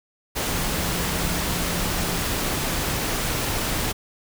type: tone in noise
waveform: sine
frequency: 173.8 Hz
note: F3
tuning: 8 cents flat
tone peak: -32 dBFS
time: 0.51-2.19 s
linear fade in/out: 20 ms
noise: pink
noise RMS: -25 dBFS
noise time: 0.35-3.93 s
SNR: -10 dB
effects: none